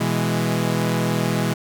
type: chord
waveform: sawtooth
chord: E major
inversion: second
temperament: equal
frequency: 123.47 / 164.81 / 207.7 Hz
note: B2 / E3 / G#3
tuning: 0 / 0 / 0 cents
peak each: -20 / -19 / -20 dBFS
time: 0-1.54 s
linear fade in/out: 10 ms
effects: none